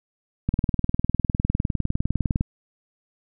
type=click train; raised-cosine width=5 ms; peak=-9 dBFS; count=39; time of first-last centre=0.49-2.409 s; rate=19.8 Hz; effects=none